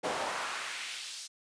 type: noise with high-pass filter sweep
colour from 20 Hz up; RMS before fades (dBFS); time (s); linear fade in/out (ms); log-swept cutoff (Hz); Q
brown; -37; 0.03-1.28; 20; 520 to 5500; 1.3
effects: resampled to 22050 Hz